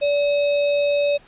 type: tone with sample-and-hold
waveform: sine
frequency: 577 Hz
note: D5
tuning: 31 cents flat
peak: -16 dBFS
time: 0.01-1.18 s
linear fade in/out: 20 ms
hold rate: 3150 Hz
effects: pink hiss -51 dBFS RMS until 1.27 s + resampled to 8000 Hz